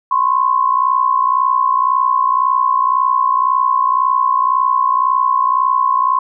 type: tone pair together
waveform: sine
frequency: 1022 / 1083.9 Hz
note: C6 / C#6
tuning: -41 / -39 cents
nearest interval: minor second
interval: 102 cents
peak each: -14 dBFS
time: 0.11-6.19 s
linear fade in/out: 5 ms
effects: none